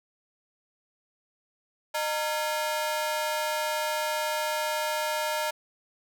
sawtooth ring-modulated tone, 766 Hz, G5, 40 cents flat, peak -20 dBFS, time 1.94-5.51 s, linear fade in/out 10 ms, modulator 154 Hz, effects none

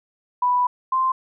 sine tone pair in turn, 987.8 / 1043.7 Hz, B5 / C6, 0 / -5 cents, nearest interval minor second, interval 95 cents, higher second, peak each -16 / -17 dBFS, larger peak first, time 0.42-0.67 / 0.92-1.12 s, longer first, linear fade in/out 5 ms, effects none

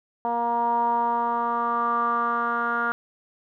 10% pulse tone with low-pass filter sweep, 235.6 Hz, A#3, 19 cents sharp, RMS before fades -24 dBFS, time 0.25-2.92 s, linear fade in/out 0 ms, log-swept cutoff 850 to 1400 Hz, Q 7, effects none

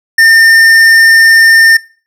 sine tone with tanh clipping, 1809 Hz, A6, 48 cents sharp, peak -4 dBFS, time 0.18-1.77 s, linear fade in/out 5 ms, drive 13 dB, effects noise-tail reverb RT60 0.4 s tail -21 dB re dry

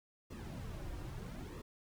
brown noise with flanger, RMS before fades -45 dBFS, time 0.3-1.62 s, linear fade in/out 10 ms, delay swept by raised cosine 1.3 to 4.7 ms, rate 0.77 Hz, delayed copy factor -0.65, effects none

